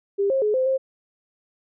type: tone with pitch steps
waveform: sine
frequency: 399 / 535 / 422.8 / 518 / 530 Hz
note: G4 / C5 / G#4 / C5 / C5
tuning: +31 / +38 / +31 / -17 / +22 cents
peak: -18 dBFS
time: 0.18-0.78 s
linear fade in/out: 20 ms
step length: 120 ms
effects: none